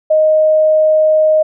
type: tone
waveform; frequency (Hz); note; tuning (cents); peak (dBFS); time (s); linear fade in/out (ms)
sine; 622.3; D#5; 0; -7; 0.1-1.43; 10
effects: none